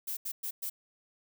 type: noise bursts at uneven times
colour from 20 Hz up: violet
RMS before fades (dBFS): -36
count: 4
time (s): 0.07-0.17 / 0.25-0.32 / 0.43-0.51 / 0.62-0.7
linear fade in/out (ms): 10
effects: none